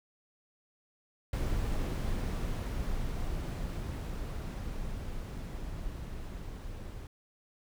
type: noise with level ramp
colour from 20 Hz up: brown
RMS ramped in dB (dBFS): -31 to -42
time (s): 1.33-7.07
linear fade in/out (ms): 2
effects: none